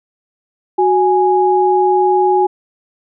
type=tone pair together; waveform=sine; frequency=370 / 830.6 Hz; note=F#4 / G#5; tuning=0 / 0 cents; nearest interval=octave + major second; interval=1400 cents; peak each=-12 dBFS; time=0.78-2.47 s; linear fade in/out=10 ms; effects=none